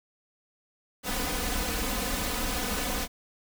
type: noise with comb filter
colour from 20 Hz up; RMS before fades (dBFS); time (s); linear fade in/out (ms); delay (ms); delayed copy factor
pink; -30; 1.03-3.08; 50; 4; +0.85
effects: none